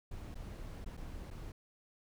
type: noise with dropouts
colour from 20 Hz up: brown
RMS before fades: -45 dBFS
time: 0.11-1.52 s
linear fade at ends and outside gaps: 5 ms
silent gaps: 0.345-0.354 / 0.846-0.86 / 0.969-0.974 / 1.304-1.309 s
effects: none